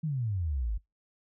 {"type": "exponential sweep", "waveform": "sine", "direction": "down", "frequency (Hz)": [164.81, 47.85], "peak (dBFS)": -28, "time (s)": [0.03, 0.78], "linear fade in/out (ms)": 10, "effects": ["noise-tail reverb RT60 0.2 s tail -25 dB re dry"]}